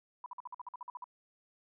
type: tone bursts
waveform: sine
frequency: 987.8 Hz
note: B5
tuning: in tune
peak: -40 dBFS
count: 12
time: 0.24-1.042 s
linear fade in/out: 2 ms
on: 21 ms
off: 50 ms
effects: none